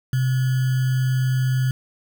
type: tone with sample-and-hold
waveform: sine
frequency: 129.2 Hz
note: C3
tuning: 21 cents flat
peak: -17 dBFS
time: 0.13-1.71 s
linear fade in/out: 2 ms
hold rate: 1575 Hz
effects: none